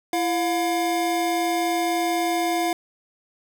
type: tone pair together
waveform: square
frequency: 335.7 / 711.3 Hz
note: E4 / F5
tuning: +32 / +32 cents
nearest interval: octave + minor second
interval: 1300 cents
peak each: -25 / -24 dBFS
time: 0.13-2.73 s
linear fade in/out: 2 ms
effects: none